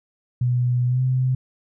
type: tone with pitch glide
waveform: sine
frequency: 123.47 to 128.79 Hz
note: B2 to C3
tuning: 0 to -27 cents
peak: -17 dBFS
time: 0.41-1.35 s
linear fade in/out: 5 ms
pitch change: +73 cents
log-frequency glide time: 0.87-1.01 s
effects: none